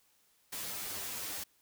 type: noise with comb filter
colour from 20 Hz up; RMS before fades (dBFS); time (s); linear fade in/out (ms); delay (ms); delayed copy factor
white; -40; 0.52-1.44; 10; 10; +0.75
effects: white hiss -70 dBFS RMS until 1.61 s